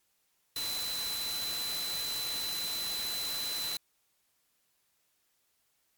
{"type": "tone in noise", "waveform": "sine", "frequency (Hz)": 4023, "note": "B7", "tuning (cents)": 31, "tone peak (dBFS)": -34, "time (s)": [0.56, 3.77], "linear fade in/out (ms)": 2, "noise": "white", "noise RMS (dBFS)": -38, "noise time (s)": [0.56, 3.77], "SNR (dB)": 1, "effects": ["white hiss -74 dBFS RMS until 5.97 s", "MP3 96 kbps"]}